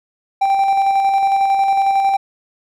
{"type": "tone with tremolo", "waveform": "triangle", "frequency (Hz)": 784, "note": "G5", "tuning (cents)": 0, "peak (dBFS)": -9, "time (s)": [0.41, 2.17], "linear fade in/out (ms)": 10, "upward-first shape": "square", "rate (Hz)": 11, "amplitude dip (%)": 30, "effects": []}